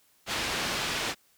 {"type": "low-pass noise", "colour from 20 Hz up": "white", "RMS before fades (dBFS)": -31, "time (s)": [0.26, 1.15], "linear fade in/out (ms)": 50, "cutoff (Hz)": 4000, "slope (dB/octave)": 12, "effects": ["white hiss -65 dBFS RMS until 1.37 s"]}